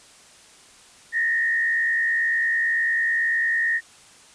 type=tone with frequency modulation; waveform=sine; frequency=1849 Hz; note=A#6; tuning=15 cents flat; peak=-19 dBFS; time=1.12-3.81 s; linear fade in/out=50 ms; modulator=69 Hz; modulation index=0.83; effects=white hiss -50 dBFS RMS until 4.34 s + resampled to 22050 Hz